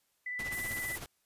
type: tone with vibrato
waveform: sine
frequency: 1988 Hz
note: B6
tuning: 11 cents sharp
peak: -35 dBFS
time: 0.26-0.96 s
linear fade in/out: 5 ms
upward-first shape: triangle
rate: 17 Hz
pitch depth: 19 cents each way
type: noise with tremolo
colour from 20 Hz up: pink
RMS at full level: -41 dBFS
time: 0.39-1.06 s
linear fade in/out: 0 ms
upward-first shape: triangle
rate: 16 Hz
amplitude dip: 70%
type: high-pass noise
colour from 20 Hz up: pink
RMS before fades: -42 dBFS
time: 0.52-0.98 s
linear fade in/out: 5 ms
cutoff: 8300 Hz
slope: 24 dB/octave
effects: white hiss -75 dBFS RMS until 1.25 s + resampled to 32000 Hz